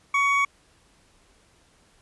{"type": "tone pair together", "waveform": "triangle", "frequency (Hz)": [1121, 2242], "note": ["C#6", "C#7"], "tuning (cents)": [19, 19], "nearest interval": "octave", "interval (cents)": 1200, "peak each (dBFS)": -20, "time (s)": [0.14, 0.45], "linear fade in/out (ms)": 5, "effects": ["pink hiss -60 dBFS RMS until 2.01 s", "resampled to 24000 Hz"]}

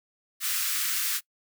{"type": "high-pass noise", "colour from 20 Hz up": "white", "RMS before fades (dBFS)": -28, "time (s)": [0.4, 1.21], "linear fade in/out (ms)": 50, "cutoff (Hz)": 1200, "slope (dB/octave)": 48, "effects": ["noise-tail reverb RT60 0.1 s tail -23 dB re dry"]}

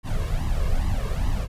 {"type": "noise with flanger", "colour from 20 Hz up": "brown", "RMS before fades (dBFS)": -23, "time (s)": [0.03, 1.48], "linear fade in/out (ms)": 50, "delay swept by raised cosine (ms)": [1, 1.84], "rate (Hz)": 2.4, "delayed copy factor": 0.8, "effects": ["resampled to 32000 Hz"]}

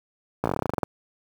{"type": "slowing click train", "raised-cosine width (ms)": 1, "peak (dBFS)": -9, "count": 14, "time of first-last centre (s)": [0.44, 0.832], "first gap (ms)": 16, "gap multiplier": 1.1, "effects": ["high-pass 80 Hz 12 dB/octave", "7-bit"]}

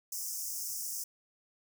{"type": "high-pass noise", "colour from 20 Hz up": "pink", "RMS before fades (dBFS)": -38, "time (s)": [0.12, 1.04], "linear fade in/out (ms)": 5, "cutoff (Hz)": 5200, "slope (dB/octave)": 96, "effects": []}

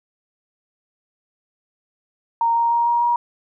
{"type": "tone with pitch steps", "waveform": "sine", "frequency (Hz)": [927, 933.4, 939.9, 946.5, 953.1], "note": ["A#5", "A#5", "A#5", "A#5", "A#5"], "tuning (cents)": [-10, 2, 14, 26, 38], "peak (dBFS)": -15, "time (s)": [2.41, 3.16], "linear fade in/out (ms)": 2, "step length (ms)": 150, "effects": []}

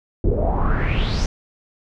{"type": "noise with low-pass filter sweep", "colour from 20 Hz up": "brown", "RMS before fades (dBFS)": -19, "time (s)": [0.24, 1.26], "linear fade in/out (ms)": 2, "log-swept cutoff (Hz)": [370, 6300], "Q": 5.5, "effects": []}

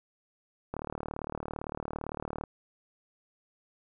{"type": "click train", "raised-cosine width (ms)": 1, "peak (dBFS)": -21, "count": 65, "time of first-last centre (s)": [0.74, 2.438], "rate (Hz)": 37.7, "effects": []}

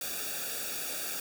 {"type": "noise with comb filter", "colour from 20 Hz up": "white", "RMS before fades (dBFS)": -36, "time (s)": [0.01, 1.2], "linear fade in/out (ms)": 2, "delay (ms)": 0.97, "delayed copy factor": -0.85, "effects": []}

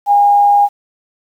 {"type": "tone with amplitude modulation", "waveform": "sine", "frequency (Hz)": 814, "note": "G#5", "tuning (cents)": -35, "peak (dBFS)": -5, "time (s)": [0.06, 0.69], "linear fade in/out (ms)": 50, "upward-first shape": "sine", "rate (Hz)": 121, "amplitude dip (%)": 25, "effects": ["7-bit"]}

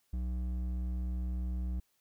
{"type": "tone with hard clipping", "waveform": "sine", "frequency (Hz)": 61.74, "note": "B1", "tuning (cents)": 0, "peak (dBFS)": -34, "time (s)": [0.13, 1.8], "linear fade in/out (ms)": 5, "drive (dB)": 8, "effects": ["white hiss -75 dBFS RMS until 2 s"]}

